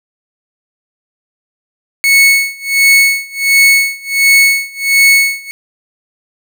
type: tone with tremolo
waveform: 40% pulse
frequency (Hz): 2207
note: C#7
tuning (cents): -8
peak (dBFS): -3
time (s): 2.04-5.51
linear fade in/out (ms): 0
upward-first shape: sine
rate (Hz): 1.4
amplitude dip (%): 95
effects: none